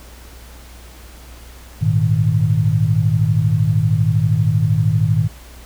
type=chord; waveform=sine; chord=Ab suspended second; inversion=none; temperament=equal; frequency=103.83 / 116.54 / 155.56 Hz; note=Ab2 / Bb2 / Eb3; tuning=0 / 0 / 0 cents; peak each=-17 dBFS; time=1.81-5.28 s; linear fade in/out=20 ms; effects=added 60 Hz sine -38 dBFS peak until 5.65 s + pink hiss -43 dBFS RMS until 5.65 s